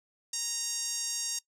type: tone with band-pass filter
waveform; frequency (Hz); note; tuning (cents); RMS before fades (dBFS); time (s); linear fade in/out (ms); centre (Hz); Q
5% pulse; 932.3; A#5; 0; -34; 0.33-1.39; 5; 6400; 2.2
effects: noise-tail reverb RT60 0.1 s tail -20 dB re dry